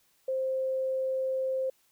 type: tone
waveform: sine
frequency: 525 Hz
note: C5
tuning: 6 cents sharp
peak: -27 dBFS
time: 0.28-1.7 s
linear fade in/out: 5 ms
effects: white hiss -68 dBFS RMS until 1.91 s